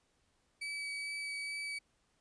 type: tone with vibrato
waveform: 35% pulse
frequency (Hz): 2286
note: D7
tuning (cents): -47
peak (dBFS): -36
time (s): 0.61-1.79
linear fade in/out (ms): 10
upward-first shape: sine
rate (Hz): 2.3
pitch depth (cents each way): 8
effects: pink hiss -75 dBFS RMS until 2.2 s + resampled to 22050 Hz